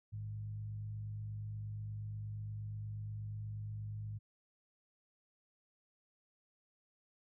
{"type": "tone with frequency modulation", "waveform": "sine", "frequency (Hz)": 106, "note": "G#2", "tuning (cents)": 36, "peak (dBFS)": -40, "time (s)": [0.12, 4.19], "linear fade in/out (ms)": 20, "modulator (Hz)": 48.4, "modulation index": 0.41, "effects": []}